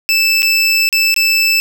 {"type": "tone with dropouts", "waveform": "25% pulse", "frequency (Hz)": 2637, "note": "E7", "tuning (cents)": 0, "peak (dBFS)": -6, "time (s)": [0.09, 1.6], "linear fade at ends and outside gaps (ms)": 0, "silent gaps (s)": [[0.421, 0.429], [0.89, 0.927], [1.142, 1.163]], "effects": []}